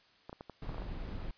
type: clicks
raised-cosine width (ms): 1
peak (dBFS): -30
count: 8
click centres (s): 0.295 / 0.329 / 0.409 / 0.497 / 0.693 / 0.745 / 0.782 / 0.82
type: noise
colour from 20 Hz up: brown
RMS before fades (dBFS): -40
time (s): 0.62-1.31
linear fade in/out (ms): 2
effects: white hiss -65 dBFS RMS until 1.37 s + resampled to 11025 Hz